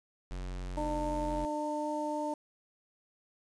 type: tone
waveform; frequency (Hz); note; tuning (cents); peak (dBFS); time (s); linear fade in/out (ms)
square; 45.67; F#1; -22; -37; 0.31-1.45; 0
type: harmonic tone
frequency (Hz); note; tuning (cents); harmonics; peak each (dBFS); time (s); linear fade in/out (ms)
300.3; D4; +39; 1 / 2 / 3; -36 / -36 / -36; 0.77-2.34; 5
effects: resampled to 22050 Hz + 9-bit